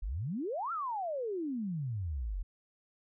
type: exponential two-way sweep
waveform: sine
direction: up then down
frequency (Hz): 40.25 to 1396.9 to 40.25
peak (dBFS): -33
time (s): 0.02-2.43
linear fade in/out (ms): 10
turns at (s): 0.72
effects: none